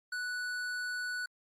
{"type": "tone with hard clipping", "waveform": "triangle", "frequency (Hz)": 1480, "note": "F#6", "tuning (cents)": 0, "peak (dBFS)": -36, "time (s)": [0.12, 1.26], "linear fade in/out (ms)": 5, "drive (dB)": 15, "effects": ["Opus 48 kbps"]}